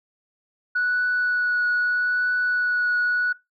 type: tone with vibrato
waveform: sine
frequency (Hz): 1472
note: F#6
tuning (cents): -9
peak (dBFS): -18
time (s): 0.75-3.33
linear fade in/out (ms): 10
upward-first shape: triangle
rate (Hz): 0.79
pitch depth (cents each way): 13
effects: noise-tail reverb RT60 0.2 s tail -19 dB re dry + tanh soft clip ceiling -16 dBFS